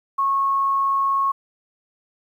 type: tone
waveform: sine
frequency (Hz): 1096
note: C#6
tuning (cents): -20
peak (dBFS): -17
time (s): 0.18-1.32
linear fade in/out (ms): 10
effects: 9-bit